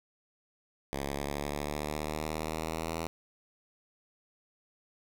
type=linear sweep; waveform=5% pulse; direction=up; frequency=69.3 to 82.41 Hz; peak=-22 dBFS; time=0.93-3.07 s; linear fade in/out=0 ms; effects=none